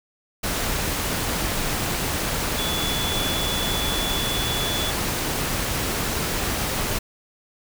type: tone in noise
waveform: sine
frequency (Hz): 3437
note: A7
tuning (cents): -41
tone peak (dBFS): -27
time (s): 2.58-4.91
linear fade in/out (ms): 10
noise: pink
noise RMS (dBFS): -25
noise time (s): 0.43-6.99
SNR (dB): -5
effects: none